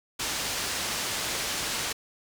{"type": "low-pass noise", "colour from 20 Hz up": "white", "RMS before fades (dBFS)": -31, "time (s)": [0.19, 1.93], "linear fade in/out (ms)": 10, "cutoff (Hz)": 6900, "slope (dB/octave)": 12, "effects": []}